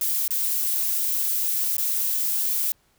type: noise with dropouts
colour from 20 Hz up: violet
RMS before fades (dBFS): -24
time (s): 0.01-2.72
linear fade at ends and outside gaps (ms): 1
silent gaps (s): 0.279-0.306 / 1.768-1.781
effects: pink hiss -64 dBFS RMS until 2.98 s